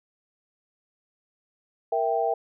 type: chord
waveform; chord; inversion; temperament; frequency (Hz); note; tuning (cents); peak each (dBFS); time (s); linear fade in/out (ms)
sine; E diminished; second; equal; 466.2 / 659.3 / 784; Bb4 / E5 / G5; 0 / 0 / 0; -27 / -26 / -26; 1.92-2.34; 5
effects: none

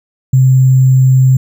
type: tone with sample-and-hold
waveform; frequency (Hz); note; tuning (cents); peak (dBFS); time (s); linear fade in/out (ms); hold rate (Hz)
sine; 130.81; C3; 0; -4; 0.33-1.37; 5; 7350
effects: none

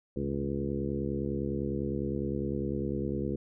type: harmonic tone with a mistuned harmonic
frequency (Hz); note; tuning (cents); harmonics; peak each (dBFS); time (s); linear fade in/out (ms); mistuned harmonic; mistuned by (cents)
69.9; C#2; +15; 1 / 2 / 3 / 4 / 5 / 6 / 7; -39 / -37 / -35 / -38 / -36 / -39 / -40; 0.16-3.36; 5; 2; -69
effects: none

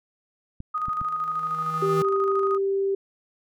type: clicks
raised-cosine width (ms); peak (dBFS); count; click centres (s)
5; -23; 3; 0.604 / 0.884 / 1.015
type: tone with tremolo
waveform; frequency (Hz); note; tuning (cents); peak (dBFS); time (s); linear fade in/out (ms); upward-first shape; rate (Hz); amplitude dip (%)
sine; 1244.5; D#6; 0; -23; 0.74-2.58; 10; square; 13; 40
type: tone with exponential growth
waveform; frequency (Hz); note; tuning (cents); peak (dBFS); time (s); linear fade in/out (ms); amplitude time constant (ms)
square; 159.8; D#3; +47; -25; 0.77-2.02; 0; 270
type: tone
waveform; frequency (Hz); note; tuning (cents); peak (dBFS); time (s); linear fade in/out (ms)
sine; 392; G4; 0; -21; 1.82-2.95; 5
effects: none

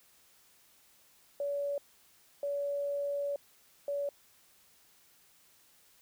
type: tone bursts at uneven times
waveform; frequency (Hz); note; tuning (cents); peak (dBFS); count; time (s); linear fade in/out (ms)
sine; 569; C#5; +45; -31; 3; 1.4-1.78 / 2.43-3.36 / 3.88-4.09; 2
effects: white hiss -64 dBFS RMS until 6.01 s

